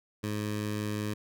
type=tone with notch filter; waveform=15% pulse; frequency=105.3 Hz; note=G#2; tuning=24 cents sharp; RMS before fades=-33 dBFS; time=0.23-1.14 s; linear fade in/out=10 ms; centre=820 Hz; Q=2; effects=none